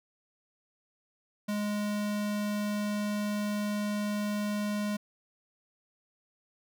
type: tone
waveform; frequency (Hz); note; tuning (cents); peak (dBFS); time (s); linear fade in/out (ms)
square; 207.7; G#3; 0; -30; 1.48-4.97; 10
effects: none